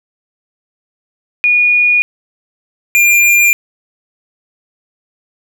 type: tone pair in turn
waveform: sine / square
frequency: 2448 / 2399 Hz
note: D#7 / D7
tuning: -29 / +36 cents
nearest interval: unison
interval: 35 cents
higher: first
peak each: -7 dBFS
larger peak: neither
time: 1.44-2.02 / 2.95-3.53 s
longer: neither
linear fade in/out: 0 ms
effects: none